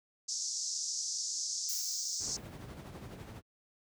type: band-pass noise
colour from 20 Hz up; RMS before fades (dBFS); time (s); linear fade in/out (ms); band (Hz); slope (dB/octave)
pink; -37; 0.28-2.37; 10; 5100 to 7000; 48
type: noise with exponential decay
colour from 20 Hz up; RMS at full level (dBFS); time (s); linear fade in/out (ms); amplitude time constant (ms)
violet; -38; 1.69-2.71; 0; 220
type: noise with tremolo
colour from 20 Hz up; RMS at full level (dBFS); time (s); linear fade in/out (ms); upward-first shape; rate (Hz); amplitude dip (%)
brown; -39; 2.19-3.42; 50; sine; 12; 45
effects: high-pass 100 Hz 12 dB/octave